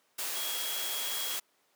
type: tone in noise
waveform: sine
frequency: 3300 Hz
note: G#7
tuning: 12 cents flat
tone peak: -38 dBFS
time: 0.35-1.37 s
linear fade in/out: 10 ms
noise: white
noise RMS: -35 dBFS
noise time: 0.18-1.4 s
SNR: -6 dB
effects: pink hiss -70 dBFS RMS until 1.75 s + high-pass 400 Hz 12 dB/octave